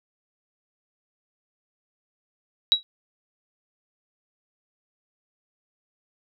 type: tone with exponential decay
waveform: sine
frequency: 3872 Hz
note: B7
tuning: 35 cents flat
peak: -10 dBFS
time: 2.72-2.83 s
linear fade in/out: 0 ms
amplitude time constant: 22 ms
effects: none